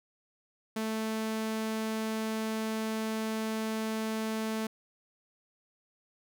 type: tone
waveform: sawtooth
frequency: 220 Hz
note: A3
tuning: in tune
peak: -27 dBFS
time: 0.76-4.67 s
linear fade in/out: 5 ms
effects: none